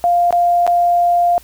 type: tone with dropouts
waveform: sine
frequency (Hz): 698.5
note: F5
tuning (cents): 0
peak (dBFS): -10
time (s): 0.04-1.38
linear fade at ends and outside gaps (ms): 0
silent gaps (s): 0.307-0.326 / 0.666-0.676
effects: added 60 Hz sine -45 dBFS peak until 1.43 s + white hiss -45 dBFS RMS until 1.43 s